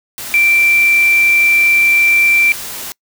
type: tone in noise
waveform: sine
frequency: 2349 Hz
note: D7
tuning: in tune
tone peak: -8 dBFS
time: 0.34-2.52 s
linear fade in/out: 0 ms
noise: white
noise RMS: -26 dBFS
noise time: 0.18-2.92 s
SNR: +15 dB
effects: noise-tail reverb RT60 0.1 s tail -26 dB re dry